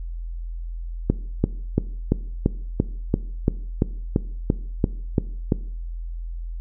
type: click train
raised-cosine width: 3 ms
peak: -4 dBFS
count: 14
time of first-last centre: 1.1-5.522 s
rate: 2.94 Hz
effects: noise-tail reverb RT60 0.6 s tail -19 dB re dry + added 42 Hz sine -28 dBFS peak until 6.6 s